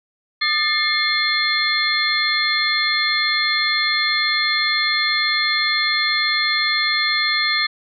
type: tone cluster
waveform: sine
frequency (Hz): 1220 / 1768 / 2139 / 3452 / 4198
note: D#6 / A6 / C7 / A7 / C8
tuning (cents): -34 / +8 / +38 / -34 / +5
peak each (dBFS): -26 / -24 / -21 / -25 / -21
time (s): 0.41-7.67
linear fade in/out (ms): 10
effects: none